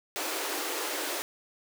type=high-pass noise; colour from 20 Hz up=pink; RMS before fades=-33 dBFS; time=0.16-1.22 s; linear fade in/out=0 ms; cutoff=290 Hz; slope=96 dB/octave; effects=none